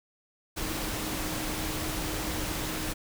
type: tone in noise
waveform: sine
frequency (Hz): 311.1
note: D#4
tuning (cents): 0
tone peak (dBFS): -38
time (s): 0.56-2.94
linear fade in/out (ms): 20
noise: pink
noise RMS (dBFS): -33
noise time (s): 0.56-2.94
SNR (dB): -8
effects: none